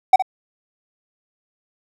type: tone with echo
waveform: triangle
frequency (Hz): 757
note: F#5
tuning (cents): +39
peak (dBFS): -3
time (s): 0.13-0.16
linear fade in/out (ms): 5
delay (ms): 64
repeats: 1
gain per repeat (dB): -12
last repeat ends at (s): 0.224
effects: none